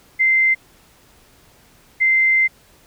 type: tone pair in turn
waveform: sine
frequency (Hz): 2080 / 2080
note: C7 / C7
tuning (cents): -11 / -11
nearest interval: unison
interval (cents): 0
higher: neither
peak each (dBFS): -12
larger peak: neither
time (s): 0.19-0.55 / 2-2.48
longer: second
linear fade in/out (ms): 20
effects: pink hiss -52 dBFS RMS until 2.86 s